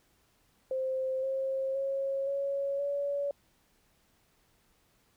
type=tone with pitch steps; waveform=sine; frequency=523.3 / 534 / 544.9 / 556 / 567.4 Hz; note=C5 / C5 / C#5 / C#5 / C#5; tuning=0 / +35 / -30 / +5 / +40 cents; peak=-29 dBFS; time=0.71-3.31 s; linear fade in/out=2 ms; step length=520 ms; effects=pink hiss -69 dBFS RMS until 5.16 s